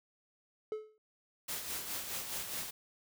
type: tone with exponential decay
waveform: triangle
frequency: 431.3 Hz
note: A4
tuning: 35 cents flat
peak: -30 dBFS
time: 0.72-0.98 s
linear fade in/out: 1 ms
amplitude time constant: 55 ms
type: noise with tremolo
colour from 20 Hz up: white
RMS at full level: -38 dBFS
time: 1.48-2.71 s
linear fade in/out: 10 ms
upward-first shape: sine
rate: 4.8 Hz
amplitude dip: 50%
effects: none